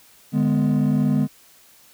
triangle chord, G# diminished, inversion second, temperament just, 149.51 / 207.7 / 249.2 Hz, D3 / G#3 / B3, +31 / 0 / +16 cents, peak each -18 dBFS, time 0.32-1.28 s, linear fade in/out 50 ms, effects tanh soft clip ceiling -10 dBFS + white hiss -52 dBFS RMS until 1.93 s

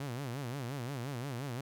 sawtooth tone with vibrato, 130 Hz, C3, 11 cents flat, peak -33 dBFS, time 0-1.61 s, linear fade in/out 5 ms, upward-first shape sine, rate 5.7 Hz, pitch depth 190 cents each way, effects none

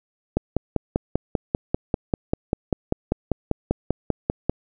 click train, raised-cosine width 2 ms, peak -6 dBFS, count 22, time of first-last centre 0.37-4.496 s, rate 5.09 Hz, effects none

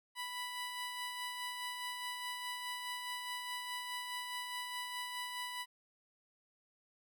15% pulse tone with tremolo, 987.8 Hz, B5, in tune, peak -32 dBFS, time 0.15-5.66 s, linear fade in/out 50 ms, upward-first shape sine, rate 4.8 Hz, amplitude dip 35%, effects none

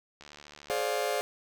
click train, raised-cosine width 0.2 ms, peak -30 dBFS, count 46, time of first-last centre 0.21-0.821 s, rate 73.7 Hz
40% pulse chord, D half-diminished seventh, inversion second, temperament just, 422.9 / 528.6 / 587.3 / 704.8 Hz, Ab4 / C5 / D5 / F5, +31 / +18 / 0 / +16 cents, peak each -33 dBFS, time 0.7-1.21 s, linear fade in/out 0 ms
effects none

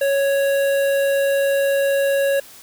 square tone with notch filter, 554.4 Hz, C#5, in tune, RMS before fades -18 dBFS, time 0.01-2.4 s, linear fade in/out 5 ms, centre 5400 Hz, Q 0.81, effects white hiss -43 dBFS RMS until 2.62 s

